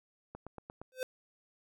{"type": "click train", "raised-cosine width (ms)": 1, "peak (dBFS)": -30, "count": 5, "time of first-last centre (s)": [0.35, 0.816], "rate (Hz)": 8.59}
{"type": "tone with exponential growth", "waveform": "square", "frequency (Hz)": 514, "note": "C5", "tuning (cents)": -31, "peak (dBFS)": -30, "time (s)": [0.92, 1.03], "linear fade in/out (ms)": 1, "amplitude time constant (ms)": 23}
{"effects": []}